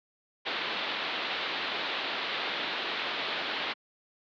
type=low-pass noise; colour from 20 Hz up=white; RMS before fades=-33 dBFS; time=0.45-3.74 s; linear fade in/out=20 ms; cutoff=4000 Hz; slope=48 dB/octave; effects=high-pass 300 Hz 12 dB/octave